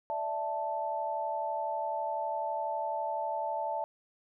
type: chord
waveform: sine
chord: D suspended second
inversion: none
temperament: equal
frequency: 587.3 / 659.3 / 880 Hz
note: D5 / E5 / A5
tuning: 0 / 0 / 0 cents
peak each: -38 / -36 / -33 dBFS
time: 0.1-3.84 s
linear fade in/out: 0 ms
effects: none